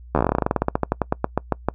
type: slowing click train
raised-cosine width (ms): 1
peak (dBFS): -4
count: 27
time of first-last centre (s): 0.15-1.686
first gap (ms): 12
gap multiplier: 1.11
effects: noise-tail reverb RT60 0.1 s tail -24 dB re dry + added 60 Hz sine -39 dBFS peak until 1.74 s